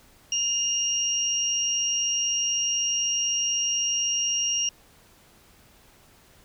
sine tone pair together, 2824 / 5648 Hz, F7 / F8, +19 / +19 cents, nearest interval octave, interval 1200 cents, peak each -26 / -25 dBFS, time 0.32-4.69 s, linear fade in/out 2 ms, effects pink hiss -56 dBFS RMS until 6.44 s

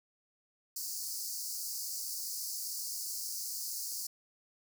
pink high-pass noise, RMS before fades -39 dBFS, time 0.76-4.07 s, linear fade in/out 5 ms, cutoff 4500 Hz, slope 96 dB/octave, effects none

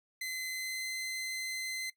sawtooth tone with pitch glide, 2046 to 2058 Hz, C7 to C7, -39 to -29 cents, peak -32 dBFS, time 0.21-1.9 s, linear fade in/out 5 ms, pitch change +10 cents, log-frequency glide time 0.49-0.91 s, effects noise-tail reverb RT60 0.1 s tail -18 dB re dry

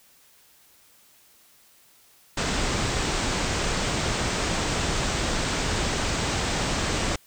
pink low-pass noise, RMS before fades -26 dBFS, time 2.37-7.16 s, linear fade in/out 5 ms, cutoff 8500 Hz, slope 96 dB/octave, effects white hiss -57 dBFS RMS until 7.26 s

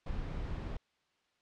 brown noise, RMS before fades -38 dBFS, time 0.06-0.77 s, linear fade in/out 5 ms, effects white hiss -75 dBFS RMS until 1.41 s + low-pass 4000 Hz 12 dB/octave

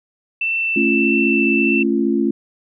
sine tone with vibrato, 2668 Hz, E7, 20 cents sharp, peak -17 dBFS, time 0.41-1.83 s, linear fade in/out 5 ms, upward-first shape triangle, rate 1.6 Hz, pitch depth 9 cents each way
sine chord, A augmented, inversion none, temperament just, 220 / 275 / 343.8 Hz, A3 / C#4 / E#4, 0 / -14 / -27 cents, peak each -19 dBFS, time 0.76-2.31 s, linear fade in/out 5 ms
effects none

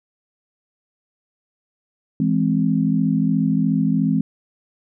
sine chord, E augmented, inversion none, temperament equal, 164.81 / 207.7 / 261.6 Hz, E3 / G#3 / B#3, 0 / 0 / 0 cents, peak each -20 dBFS, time 2.2-4.21 s, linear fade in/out 2 ms, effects none

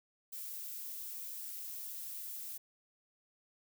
violet noise, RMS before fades -44 dBFS, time 0.32-2.58 s, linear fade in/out 10 ms, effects none

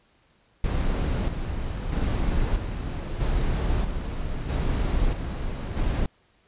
brown noise with tremolo, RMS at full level -24 dBFS, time 0.64-6.06 s, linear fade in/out 2 ms, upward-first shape square, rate 0.78 Hz, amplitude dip 45%, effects pink hiss -63 dBFS RMS until 6.47 s + resampled to 8000 Hz

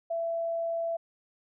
sine tone, 668 Hz, E5, 23 cents sharp, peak -28 dBFS, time 0.1-0.97 s, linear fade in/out 10 ms, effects none

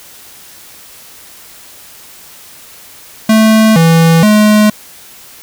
square tone with pitch steps, 219.4 / 164.7 / 211.9 Hz, A3 / E3 / G#3, -5 / -1 / +35 cents, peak -5 dBFS, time 3.29-4.7 s, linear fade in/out 5 ms, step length 470 ms, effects white hiss -36 dBFS RMS until 5.42 s

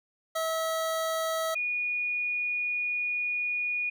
25% pulse / sine tone pair in turn, 647 / 2452 Hz, E5 / D#7, -32 / -26 cents, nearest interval octave + major seventh, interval 2306 cents, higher second, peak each -24 / -27 dBFS, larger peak first, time 0.35-1.55 / 1.55-3.9 s, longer second, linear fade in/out 10 ms, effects none

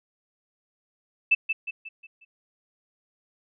sine tone with echo, 2637 Hz, E7, in tune, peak -15 dBFS, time 1.31-1.35 s, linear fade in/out 10 ms, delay 180 ms, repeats 5, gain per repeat -7 dB, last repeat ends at 2.25 s, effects none

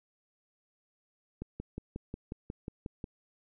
click train, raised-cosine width 3 ms, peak -25 dBFS, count 10, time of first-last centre 1.42-3.042 s, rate 5.55 Hz, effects none

